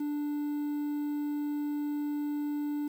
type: tone with quantisation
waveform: triangle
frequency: 293.7 Hz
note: D4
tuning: in tune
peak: -28 dBFS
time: 0-2.88 s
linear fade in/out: 5 ms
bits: 9
effects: none